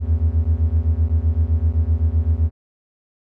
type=beating tone pair; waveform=triangle; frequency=76.4 / 84.2 Hz; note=D#2 / E2; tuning=-31 / +37 cents; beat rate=7.8 Hz; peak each=-16 dBFS; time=0-2.51 s; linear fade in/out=50 ms; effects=none